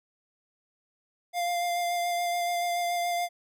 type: tone with vibrato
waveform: square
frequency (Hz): 698.5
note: F5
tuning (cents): 0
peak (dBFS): -27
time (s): 1.33-3.29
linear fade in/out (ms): 50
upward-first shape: sine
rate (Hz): 7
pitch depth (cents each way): 15
effects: none